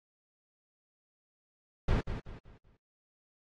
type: noise with echo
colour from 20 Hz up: brown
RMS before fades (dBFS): -27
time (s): 1.88-2.01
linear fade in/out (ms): 5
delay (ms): 190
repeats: 4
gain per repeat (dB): -9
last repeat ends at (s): 2.77
effects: low-pass 4000 Hz 12 dB/octave + AAC 32 kbps